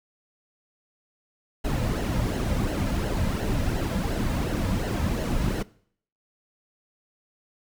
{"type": "noise with flanger", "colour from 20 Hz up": "brown", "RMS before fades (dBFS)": -26, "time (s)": [1.64, 5.63], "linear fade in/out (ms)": 10, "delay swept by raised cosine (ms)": [0.83, 2.73], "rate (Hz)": 2.8, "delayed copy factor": -0.6, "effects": ["noise-tail reverb RT60 0.6 s tail -21 dB re dry"]}